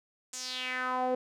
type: tone with band-pass filter sweep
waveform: sawtooth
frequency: 254.4 Hz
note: C4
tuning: 48 cents flat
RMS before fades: -33 dBFS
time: 0.33-1.15 s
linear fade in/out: 5 ms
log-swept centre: 7500 to 520 Hz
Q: 3.6
effects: none